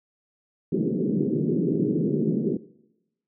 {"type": "band-pass noise", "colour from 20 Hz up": "pink", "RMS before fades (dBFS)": -24, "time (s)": [0.72, 2.57], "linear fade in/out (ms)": 5, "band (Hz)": [150, 420], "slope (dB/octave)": 48, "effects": ["noise-tail reverb RT60 0.9 s tail -19 dB re dry"]}